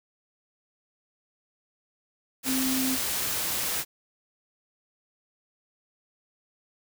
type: tone in noise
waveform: sine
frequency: 261.6 Hz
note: C4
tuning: in tune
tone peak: -26 dBFS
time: 2.45-2.98 s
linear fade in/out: 50 ms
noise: white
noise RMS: -29 dBFS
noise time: 2.43-3.85 s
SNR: 0 dB
effects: none